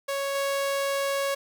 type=tone with level steps; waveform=sawtooth; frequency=554.4 Hz; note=C#5; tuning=in tune; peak=-23 / -21 dBFS; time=0.08-1.35 s; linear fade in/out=10 ms; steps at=0.35 s; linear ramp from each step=2 ms; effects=none